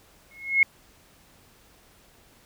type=tone with exponential growth; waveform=sine; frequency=2169 Hz; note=C#7; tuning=38 cents flat; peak=-12 dBFS; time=0.31-0.63 s; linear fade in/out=2 ms; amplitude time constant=68 ms; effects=pink hiss -57 dBFS RMS until 2.45 s